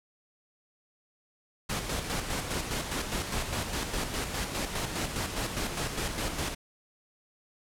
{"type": "noise with tremolo", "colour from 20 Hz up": "pink", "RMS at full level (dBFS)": -31, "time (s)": [1.69, 6.55], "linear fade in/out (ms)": 10, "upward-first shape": "square", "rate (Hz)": 4.9, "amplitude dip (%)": 45, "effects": ["low-pass 11000 Hz 12 dB/octave"]}